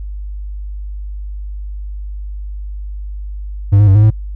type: tone with pitch steps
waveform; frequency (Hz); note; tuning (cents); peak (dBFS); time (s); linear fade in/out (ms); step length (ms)
triangle; 100 / 104.1 / 96.5 / 105.7 / 108.2; G2 / G#2 / G2 / G#2 / A2; +35 / +5 / -27 / +31 / -29; -3; 3.72-4.105; 10; 77
effects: noise-tail reverb RT60 0.1 s tail -26 dB re dry + added 50 Hz sine -22 dBFS peak until 4.35 s